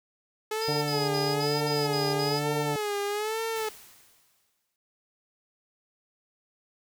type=tone with vibrato; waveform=sawtooth; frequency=427.6 Hz; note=A4; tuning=49 cents flat; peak=-24 dBFS; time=0.51-3.69 s; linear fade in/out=5 ms; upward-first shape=sine; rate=1.1 Hz; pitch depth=96 cents each way
type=tone bursts; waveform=triangle; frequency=4978 Hz; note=D#8; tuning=in tune; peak=-30 dBFS; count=7; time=0.61-2.398 s; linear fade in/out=10 ms; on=210 ms; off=53 ms
type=harmonic tone; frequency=146.83 Hz; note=D3; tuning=in tune; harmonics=1 / 2 / 3 / 4 / 5 / 6; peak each=-31 / -34 / -36 / -37 / -38 / -39 dBFS; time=0.68-2.76 s; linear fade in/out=2 ms
type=noise with exponential decay; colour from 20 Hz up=white; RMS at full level=-42 dBFS; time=3.56-4.76 s; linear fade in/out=1 ms; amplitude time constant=260 ms
effects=noise-tail reverb RT60 0.1 s tail -23 dB re dry